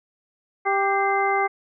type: harmonic tone with a mistuned harmonic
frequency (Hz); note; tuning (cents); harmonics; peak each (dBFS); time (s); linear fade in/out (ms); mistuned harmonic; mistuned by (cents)
393.8; G4; +8; 1 / 2 / 3 / 4 / 5; -25 / -22 / -26 / -31 / -26; 0.65-1.48; 20; 5; +87
effects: none